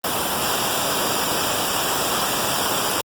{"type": "noise with comb filter", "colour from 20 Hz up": "pink", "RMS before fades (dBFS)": -22, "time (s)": [0.04, 3.01], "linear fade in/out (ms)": 2, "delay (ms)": 0.47, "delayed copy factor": -0.7, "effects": ["high-pass 100 Hz 12 dB/octave", "Opus 24 kbps"]}